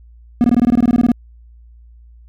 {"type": "tone bursts", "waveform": "triangle", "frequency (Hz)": 240.5, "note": "B3", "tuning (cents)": -46, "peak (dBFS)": -6, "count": 14, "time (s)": [0.41, 1.117], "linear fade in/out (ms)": 0, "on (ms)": 31, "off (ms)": 21, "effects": ["added 58 Hz sine -40 dBFS peak until 2.28 s"]}